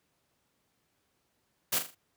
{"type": "noise with echo", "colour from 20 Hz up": "white", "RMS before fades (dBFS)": -28, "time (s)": [1.72, 1.79], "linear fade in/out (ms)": 10, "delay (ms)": 40, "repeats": 4, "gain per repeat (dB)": -8, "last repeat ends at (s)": 1.95, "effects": ["pink hiss -75 dBFS RMS until 2.16 s", "high-pass 80 Hz 12 dB/octave"]}